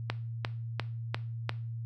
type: click train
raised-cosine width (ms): 0.3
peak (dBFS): -14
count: 5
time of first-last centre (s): 0.1-1.494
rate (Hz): 2.87
effects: noise-tail reverb RT60 0.4 s tail -18 dB re dry + added 115 Hz sine -35 dBFS peak until 1.85 s